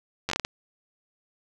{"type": "slowing click train", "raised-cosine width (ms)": 0.2, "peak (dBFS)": -10, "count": 7, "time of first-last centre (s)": [0.29, 0.449], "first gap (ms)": 10, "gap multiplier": 1.39, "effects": []}